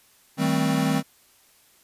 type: chord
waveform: square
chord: A half-diminished seventh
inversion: second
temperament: equal with one note detuned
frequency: 159.29 / 196 / 220 / 261.6 Hz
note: Eb3 / G3 / A3 / C4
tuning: +41 / 0 / 0 / 0 cents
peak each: -26 / -28 / -29 / -25 dBFS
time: 0.37-1.03 s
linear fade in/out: 50 ms
effects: white hiss -58 dBFS RMS until 1.83 s + resampled to 32000 Hz